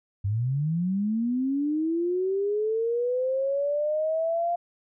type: linear sweep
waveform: sine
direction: up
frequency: 94.9 to 698.5 Hz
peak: -23 dBFS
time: 0.24-4.56 s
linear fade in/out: 10 ms
effects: none